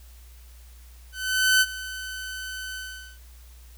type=tone with ADSR envelope; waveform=sawtooth; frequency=1518 Hz; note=F#6; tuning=44 cents sharp; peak=-12 dBFS; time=1.12-3.19 s; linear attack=490 ms; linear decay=43 ms; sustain=-17 dB; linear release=430 ms; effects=added 60 Hz sine -45 dBFS peak until 3.77 s + white hiss -56 dBFS RMS until 3.77 s